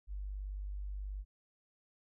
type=tone; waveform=sine; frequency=49.32 Hz; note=G1; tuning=11 cents sharp; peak=-38 dBFS; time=0.07-1.25 s; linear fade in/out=50 ms; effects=none